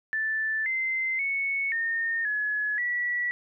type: tone with pitch steps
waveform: sine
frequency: 1760 / 2073 / 2211 / 1830 / 1697 / 1945 Hz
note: A6 / C7 / C#7 / A#6 / G#6 / B6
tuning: 0 / -17 / -5 / -32 / +37 / -27 cents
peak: -25 dBFS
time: 0.13-3.31 s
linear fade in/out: 0 ms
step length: 530 ms
effects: none